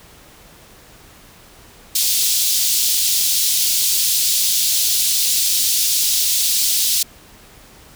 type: high-pass noise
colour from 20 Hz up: pink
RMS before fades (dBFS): -17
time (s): 1.95-7.03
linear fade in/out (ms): 5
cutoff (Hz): 3700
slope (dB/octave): 24
effects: pink hiss -45 dBFS RMS until 7.95 s